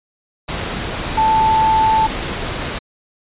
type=tone in noise; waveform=sine; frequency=880 Hz; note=A5; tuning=in tune; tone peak=-11 dBFS; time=1.17-2.07 s; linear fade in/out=10 ms; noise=pink; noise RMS=-23 dBFS; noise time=0.48-2.79 s; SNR=+9 dB; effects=resampled to 8000 Hz